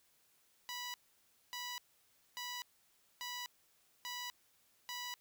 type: tone bursts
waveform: 10% pulse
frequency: 982 Hz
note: B5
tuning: 10 cents flat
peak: -33 dBFS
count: 6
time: 0.69-5.14 s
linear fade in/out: 0 ms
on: 250 ms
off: 590 ms
effects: white hiss -72 dBFS RMS until 5.2 s